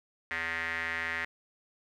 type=tone with band-pass filter; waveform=square; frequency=82.41 Hz; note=E2; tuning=in tune; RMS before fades=-34 dBFS; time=0.31-1.25 s; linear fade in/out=0 ms; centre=1900 Hz; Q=5.9; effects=none